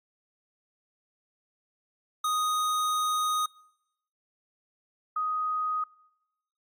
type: tone pair in turn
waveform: square / sine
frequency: 1244.5 / 1250.1 Hz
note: D#6 / D#6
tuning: 0 / +8 cents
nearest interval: unison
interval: 8 cents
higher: second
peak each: -26 dBFS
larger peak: neither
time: 2.24-3.46 / 5.16-5.84 s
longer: first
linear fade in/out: 5 ms
effects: noise-tail reverb RT60 0.9 s tail -25 dB re dry + AAC 64 kbps